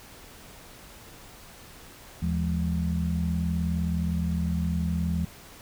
sine tone cluster, 79 / 170.6 / 210 Hz, D#2 / F3 / G#3, +27 / -40 / +19 cents, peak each -28 / -27 / -33 dBFS, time 2.22-5.25 s, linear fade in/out 5 ms, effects pink hiss -48 dBFS RMS until 5.61 s

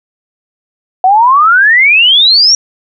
sine exponential sweep, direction up, 725 to 5750 Hz, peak -3 dBFS, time 1.04-2.55 s, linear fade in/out 2 ms, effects none

